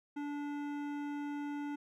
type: tone with hard clipping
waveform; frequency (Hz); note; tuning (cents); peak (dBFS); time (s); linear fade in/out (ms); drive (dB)
sine; 290; D4; -22; -39; 0.16-1.76; 10; 14
effects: none